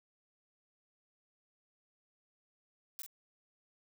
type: noise with echo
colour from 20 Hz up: blue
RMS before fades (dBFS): -43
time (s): 2.99-3.02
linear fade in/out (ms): 0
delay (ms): 43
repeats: 1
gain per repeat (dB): -7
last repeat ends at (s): 3.063
effects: none